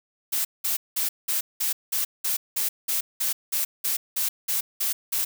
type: noise bursts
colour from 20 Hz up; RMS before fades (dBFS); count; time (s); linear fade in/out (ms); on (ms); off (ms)
blue; -25; 16; 0.32-5.25; 10; 130; 190
effects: none